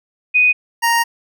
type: tone pair in turn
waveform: sine / 25% pulse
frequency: 2489 / 932.3 Hz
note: D#7 / A#5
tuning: 0 / 0 cents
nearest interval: octave + perfect fourth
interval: 1700 cents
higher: first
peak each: -9 dBFS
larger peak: neither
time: 0.34-0.53 / 0.82-1.04 s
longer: second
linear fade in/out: 20 ms
effects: none